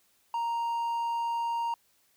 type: tone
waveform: triangle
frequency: 932.3 Hz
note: A#5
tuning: in tune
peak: -26 dBFS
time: 0.34-1.74 s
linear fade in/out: 2 ms
effects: white hiss -68 dBFS RMS until 2.16 s